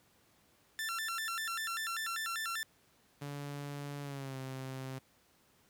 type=tone with vibrato; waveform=sawtooth; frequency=1551 Hz; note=G6; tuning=19 cents flat; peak=-32 dBFS; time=0.79-2.63 s; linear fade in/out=0 ms; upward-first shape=square; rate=5.1 Hz; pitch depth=230 cents each way
type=tone with pitch glide; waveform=sawtooth; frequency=143.1 to 131.98 Hz; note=D3 to C3; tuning=-45 to +15 cents; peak=-36 dBFS; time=3.21-4.99 s; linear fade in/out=10 ms; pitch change=-140 cents; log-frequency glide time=4.02-4.38 s
effects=pink hiss -68 dBFS RMS until 5.69 s + high-pass 80 Hz 12 dB/octave